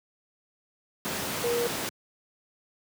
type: tone in noise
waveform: sine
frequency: 475.9 Hz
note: A#4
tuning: 36 cents sharp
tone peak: -25 dBFS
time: 1.44-1.67 s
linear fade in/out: 0 ms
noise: pink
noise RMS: -31 dBFS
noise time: 1.05-1.89 s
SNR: +3 dB
effects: high-pass 150 Hz 12 dB/octave